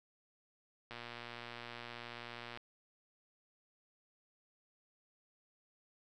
click train, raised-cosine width 0.3 ms, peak -30 dBFS, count 199, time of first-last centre 0.91-2.574 s, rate 119 Hz, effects none

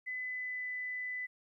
sine tone with pitch glide, 2011 to 1999.4 Hz, B6 to B6, +31 to +21 cents, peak -36 dBFS, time 0.06-1.27 s, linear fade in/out 20 ms, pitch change -10 cents, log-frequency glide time 0.17-0.69 s, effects 13-bit

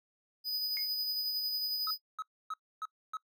square tone with tremolo, 4978 Hz, D#8, in tune, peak -31 dBFS, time 0.44-1.98 s, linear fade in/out 50 ms, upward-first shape sine, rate 11 Hz, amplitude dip 30%
triangle tone with exponential decay, 2165 Hz, C#7, 41 cents flat, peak -34 dBFS, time 0.77-0.9 s, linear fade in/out 0 ms, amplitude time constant 28 ms
triangle tone bursts, 1282 Hz, E6, 49 cents flat, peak -33 dBFS, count 5, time 1.87-3.17 s, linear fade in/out 2 ms, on 36 ms, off 280 ms
effects noise-tail reverb RT60 0.1 s tail -23 dB re dry

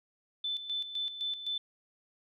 sine tone with tremolo, 3520 Hz, A7, in tune, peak -31 dBFS, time 0.44-1.58 s, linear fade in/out 5 ms, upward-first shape square, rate 3.9 Hz, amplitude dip 65%, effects none

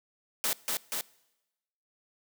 white noise with echo, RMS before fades -29 dBFS, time 0.44-0.53 s, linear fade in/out 0 ms, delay 240 ms, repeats 2, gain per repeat -2 dB, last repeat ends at 1.01 s, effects noise-tail reverb RT60 1.0 s tail -23 dB re dry + high-pass 200 Hz 12 dB/octave

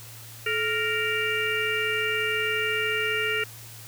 harmonic tone with a mistuned harmonic, 465.6 Hz, A#4, 2 cents flat, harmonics 1 / 3 / 4 / 5 / 6, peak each -30 / -30 / -30 / -30 / -30 dBFS, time 0.46-3.44 s, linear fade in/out 5 ms, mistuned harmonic 1, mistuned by -130 cents, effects added 113 Hz sine -45 dBFS peak until 3.87 s + white hiss -45 dBFS RMS until 3.87 s

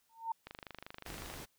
sine tone with exponential growth, 908 Hz, A#5, 46 cents flat, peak -30 dBFS, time 0.09-0.32 s, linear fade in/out 5 ms, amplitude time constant 48 ms
click train, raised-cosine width 0.3 ms, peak -29 dBFS, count 23, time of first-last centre 0.47-1.34 s, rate 25.3 Hz
pink noise, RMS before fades -47 dBFS, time 1.05-1.46 s, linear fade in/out 20 ms
effects white hiss -75 dBFS RMS until 1.58 s

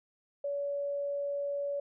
sine tone, 568 Hz, C#5, 42 cents sharp, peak -31 dBFS, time 0.44-1.8 s, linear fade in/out 5 ms, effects none

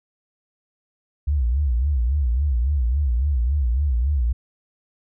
sine tone with vibrato, 65.7 Hz, C2, 8 cents sharp, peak -17 dBFS, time 1.27-4.33 s, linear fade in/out 10 ms, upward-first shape sine, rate 3.6 Hz, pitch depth 220 cents each way, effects none

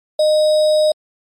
sine tone with sample-and-hold, 614 Hz, D#5, 23 cents flat, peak -10 dBFS, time 0.19-0.92 s, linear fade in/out 5 ms, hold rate 4410 Hz, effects low-pass 7000 Hz 12 dB/octave + MP3 96 kbps

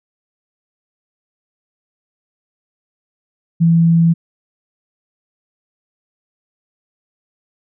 sine tone, 166.6 Hz, E3, 19 cents sharp, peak -8 dBFS, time 3.6-4.14 s, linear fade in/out 20 ms, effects none

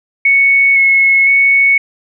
sine tone with vibrato, 2200 Hz, C#7, 14 cents flat, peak -6 dBFS, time 0.25-1.78 s, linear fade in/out 5 ms, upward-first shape square, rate 0.98 Hz, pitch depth 13 cents each way, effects none

